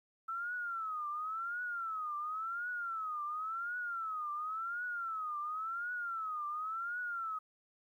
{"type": "tone with vibrato", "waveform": "sine", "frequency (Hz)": 1318.5, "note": "E6", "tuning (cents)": 0, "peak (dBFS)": -36, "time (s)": [0.28, 7.39], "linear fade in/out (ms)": 10, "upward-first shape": "triangle", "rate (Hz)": 0.93, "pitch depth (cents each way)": 200, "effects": ["12-bit"]}